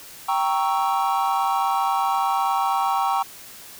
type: chord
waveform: triangle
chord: G diminished seventh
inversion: none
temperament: equal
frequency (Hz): 784 / 932.3 / 1108.7 / 1318.5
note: G5 / Bb5 / Db6 / Fb6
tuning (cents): 0 / 0 / 0 / 0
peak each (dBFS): -21 / -23 / -23 / -27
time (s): 0.28-3.23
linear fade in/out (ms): 10
effects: white hiss -42 dBFS RMS until 3.79 s